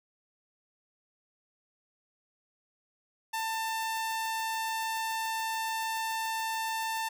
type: tone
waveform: sawtooth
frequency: 893 Hz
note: A5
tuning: 25 cents sharp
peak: -27 dBFS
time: 3.33-7.09 s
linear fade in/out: 10 ms
effects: none